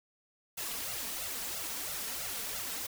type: noise with flanger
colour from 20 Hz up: white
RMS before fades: -38 dBFS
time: 0.57-2.87 s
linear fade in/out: 10 ms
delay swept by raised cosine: 1.4 to 4.5 ms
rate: 3 Hz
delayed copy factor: +0.9
effects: none